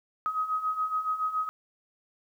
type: beating tone pair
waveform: sine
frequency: 1259 / 1266.1 Hz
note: D#6 / D#6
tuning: +20 / +30 cents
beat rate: 7.1 Hz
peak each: -33 / -28 dBFS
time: 0.26-1.49 s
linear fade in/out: 0 ms
effects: 10-bit